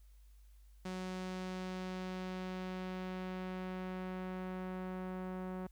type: tone with low-pass filter sweep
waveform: sawtooth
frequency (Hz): 185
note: F#3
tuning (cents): 0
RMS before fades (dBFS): -42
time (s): 0.85-5.67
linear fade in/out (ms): 5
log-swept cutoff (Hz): 7300 to 1300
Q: 0.79
effects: added 50 Hz sine -57 dBFS peak until 5.71 s + white hiss -75 dBFS RMS until 5.71 s